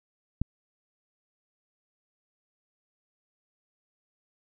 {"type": "click", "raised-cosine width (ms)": 5, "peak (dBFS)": -14, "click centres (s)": 0.416, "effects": []}